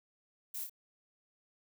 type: noise with echo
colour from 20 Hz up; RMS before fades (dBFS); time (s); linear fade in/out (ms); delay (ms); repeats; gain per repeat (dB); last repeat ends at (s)
violet; -41; 0.54-0.64; 5; 28; 2; -4; 0.696
effects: none